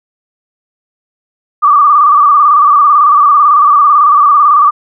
sine tone with vibrato, 1174.7 Hz, D6, in tune, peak -3 dBFS, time 1.62-4.71 s, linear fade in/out 20 ms, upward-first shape square, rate 18 Hz, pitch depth 56 cents each way, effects none

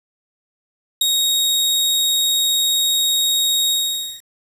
sawtooth tone with ADSR envelope, 3761 Hz, A#7, 15 cents sharp, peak -8 dBFS, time 1.01-4.22 s, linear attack 5 ms, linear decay 13 ms, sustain -4 dB, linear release 520 ms, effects resampled to 32000 Hz + 7-bit

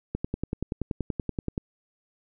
click train, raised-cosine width 3 ms, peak -15 dBFS, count 16, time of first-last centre 0.15-1.579 s, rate 10.5 Hz, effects none

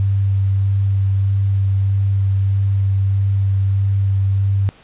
sine tone with vibrato, 98 Hz, G2, in tune, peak -13 dBFS, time 0-4.69 s, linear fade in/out 0 ms, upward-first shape sine, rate 1.6 Hz, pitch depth 11 cents each way, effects pink hiss -47 dBFS RMS until 4.83 s + resampled to 8000 Hz

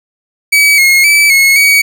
40% pulse tone with pitch steps, 2280 / 2157 / 2306 / 2178 / 2257 Hz, C#7 / C#7 / D7 / C#7 / C#7, +48 / -48 / -32 / -31 / +31 cents, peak -4 dBFS, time 0.52-1.82 s, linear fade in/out 10 ms, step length 260 ms, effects 7-bit

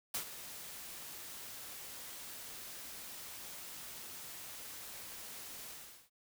white noise with ADSR envelope, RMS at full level -36 dBFS, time 0.14-6.1 s, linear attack 7 ms, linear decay 93 ms, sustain -12 dB, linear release 410 ms, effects none

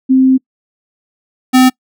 sine / square tone pair in turn, 261.6 / 256.7 Hz, C4 / C4, 0 / -33 cents, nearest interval unison, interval 33 cents, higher first, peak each -5 dBFS, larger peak neither, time 0.09-0.38 / 1.53-1.7 s, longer first, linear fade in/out 20 ms, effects noise-tail reverb RT60 0.1 s tail -25 dB re dry

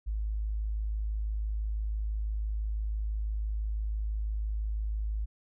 sine tone, 53 Hz, G#1, 36 cents sharp, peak -29 dBFS, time 0.06-5.26 s, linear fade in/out 20 ms, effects none

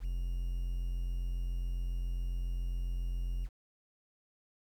triangle tone with quantisation, 43.65 Hz, F1, in tune, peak -30 dBFS, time 0-3.49 s, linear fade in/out 50 ms, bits 10, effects none

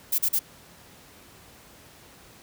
violet noise bursts, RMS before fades -23 dBFS, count 3, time 0.12-0.393 s, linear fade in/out 10 ms, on 65 ms, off 39 ms, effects pink hiss -51 dBFS RMS until 2.42 s + high-pass 60 Hz 12 dB/octave

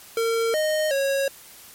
square tone with pitch steps, 456.8 / 618 / 549 Hz, A#4 / D#5 / C#5, -35 / -12 / -17 cents, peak -21 dBFS, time 0.17-1.28 s, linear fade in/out 2 ms, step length 370 ms, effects white hiss -46 dBFS RMS until 1.74 s + MP3 64 kbps

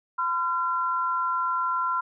sine tone pair together, 1017 / 1369.4 Hz, C6 / F6, -50 / -34 cents, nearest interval perfect fourth, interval 516 cents, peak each -26 dBFS, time 0.18-2.01 s, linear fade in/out 10 ms, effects none

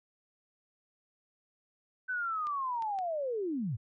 sine linear sweep, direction down, 1530 to 95 Hz, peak -31 dBFS, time 2.08-3.77 s, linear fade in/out 20 ms
clicks, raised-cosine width 0.2 ms, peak -32 dBFS, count 3, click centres 2.47 / 2.823 / 2.988 s
effects none

